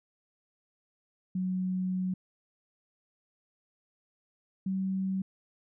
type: tone pair in turn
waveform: sine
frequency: 185 / 190.53 Hz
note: F#3 / G3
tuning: 0 / -49 cents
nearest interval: minor second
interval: 51 cents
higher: second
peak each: -28 dBFS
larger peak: neither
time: 1.35-2.14 / 4.66-5.22 s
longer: first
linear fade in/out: 5 ms
effects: none